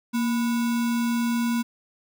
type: tone with sample-and-hold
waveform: sine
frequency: 234.3 Hz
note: A#3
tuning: 9 cents sharp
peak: -21 dBFS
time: 0.13-1.63 s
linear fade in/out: 20 ms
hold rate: 1225 Hz
effects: none